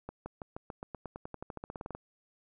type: accelerating click train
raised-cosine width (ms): 1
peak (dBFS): -26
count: 21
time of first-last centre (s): 0.09-1.95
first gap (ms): 170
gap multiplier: 0.93
effects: none